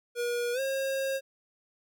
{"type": "tone with pitch glide", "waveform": "square", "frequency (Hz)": [480, 538.8], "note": ["B4", "C#5"], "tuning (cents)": [-49, -49], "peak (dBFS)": -29, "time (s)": [0.15, 1.21], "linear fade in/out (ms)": 50, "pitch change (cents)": 200, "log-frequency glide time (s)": [0.53, 0.6], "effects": []}